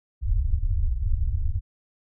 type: low-pass noise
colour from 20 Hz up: pink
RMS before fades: -23 dBFS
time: 0.21-1.61 s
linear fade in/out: 50 ms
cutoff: 100 Hz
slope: 48 dB/octave
effects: none